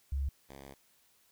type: tone pair in turn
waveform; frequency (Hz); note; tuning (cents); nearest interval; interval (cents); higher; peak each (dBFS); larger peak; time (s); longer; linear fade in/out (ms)
sine / 5% pulse; 68.7 / 68.7; C#2 / C#2; -15 / -15; unison; 0; neither; -30 / -37; first; 0.12-0.29 / 0.49-0.74; second; 5
effects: white hiss -68 dBFS RMS until 1.31 s